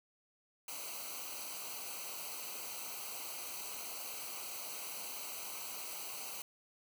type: noise with comb filter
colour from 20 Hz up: white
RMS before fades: -44 dBFS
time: 0.68-6.42 s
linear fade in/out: 2 ms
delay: 0.57 ms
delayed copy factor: -0.8
effects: none